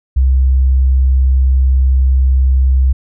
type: tone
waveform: sine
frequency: 65.41 Hz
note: C2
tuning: in tune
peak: -7 dBFS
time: 0.16-2.93 s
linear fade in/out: 10 ms
effects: none